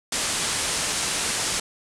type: low-pass noise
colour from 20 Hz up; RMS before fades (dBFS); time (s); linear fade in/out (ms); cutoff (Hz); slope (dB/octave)
white; -26; 0.12-1.6; 5; 9800; 48
effects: none